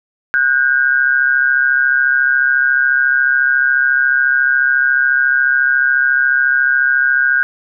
sine tone pair together, 1465.9 / 1600 Hz, F#6 / G6, -17 / +35 cents, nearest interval major second, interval 152 cents, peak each -13 dBFS, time 0.34-7.43 s, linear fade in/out 0 ms, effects none

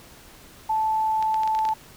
sine tone, 875 Hz, A5, 10 cents flat, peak -20 dBFS, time 0.69-1.74 s, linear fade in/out 10 ms
clicks, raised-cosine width 0.2 ms, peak -18 dBFS, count 8, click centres 1.226 / 1.343 / 1.434 / 1.476 / 1.55 / 1.59 / 1.652 / 1.689 s
effects pink hiss -48 dBFS RMS until 1.96 s

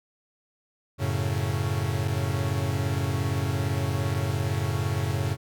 45% pulse chord, F# minor, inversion none, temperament equal, 92.5 / 110 / 138.59 Hz, F#2 / A2 / C#3, 0 / 0 / 0 cents, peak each -29 dBFS, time 0.98-5.37 s, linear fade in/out 50 ms, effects none

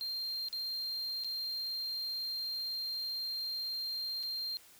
triangle tone with dropouts, 4186 Hz, C8, in tune, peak -34 dBFS, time 0.01-4.57 s, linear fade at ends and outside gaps 0 ms, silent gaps 0.485-0.528 / 1.237-1.245 / 4.229-4.234 s, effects white hiss -59 dBFS RMS until 4.79 s

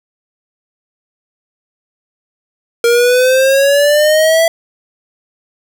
square exponential sweep, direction up, 466.2 to 666 Hz, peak -8 dBFS, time 2.84-4.48 s, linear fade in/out 2 ms, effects none

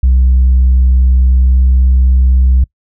sine tone with pitch glide, 63.6 to 64.01 Hz, C2 to C2, -48 to -37 cents, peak -3 dBFS, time 0.03-2.64 s, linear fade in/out 5 ms, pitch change +11 cents, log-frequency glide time 1.36-1.55 s, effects noise-tail reverb RT60 0.1 s tail -26 dB re dry + tanh soft clip ceiling -3 dBFS

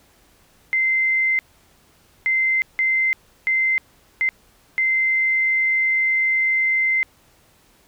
sine tone bursts at uneven times, 2076 Hz, C7, 14 cents flat, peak -16 dBFS, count 6, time 0.73-1.39 / 2.26-2.62 / 2.79-3.13 / 3.47-3.78 / 4.21-4.29 / 4.78-7.03 s, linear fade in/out 0 ms, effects pink hiss -56 dBFS RMS until 7.87 s

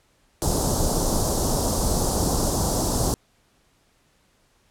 pink band-stop noise, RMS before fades -22 dBFS, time 0.42-3.14 s, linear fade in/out 0 ms, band 970 to 5100 Hz, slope 24 dB/octave, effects pink hiss -63 dBFS RMS until 4.7 s + low-pass 11000 Hz 12 dB/octave

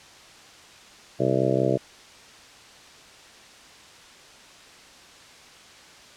harmonic tone, 65.41 Hz, C2, in tune, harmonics 2 / 3 / 4 / 5 / 6 / 7 / 8 / 9 / 10, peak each -27 / -30 / -33 / -27 / -27 / -28 / -32 / -27 / -30 dBFS, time 1.19-1.78 s, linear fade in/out 20 ms, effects white hiss -48 dBFS RMS until 6.16 s + low-pass 6000 Hz 12 dB/octave

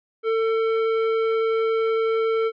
triangle tone with hard clipping, 448.2 Hz, A4, 32 cents sharp, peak -21 dBFS, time 0.23-2.52 s, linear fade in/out 50 ms, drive 17 dB, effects low-pass 3000 Hz 12 dB/octave

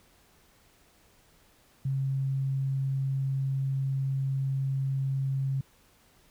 sine tone, 135.2 Hz, C#3, 43 cents flat, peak -26 dBFS, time 1.85-5.61 s, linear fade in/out 5 ms, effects pink hiss -62 dBFS RMS until 6.3 s

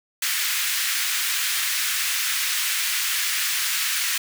pink high-pass noise, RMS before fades -24 dBFS, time 0.22-4.18 s, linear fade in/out 5 ms, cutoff 1600 Hz, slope 24 dB/octave, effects none

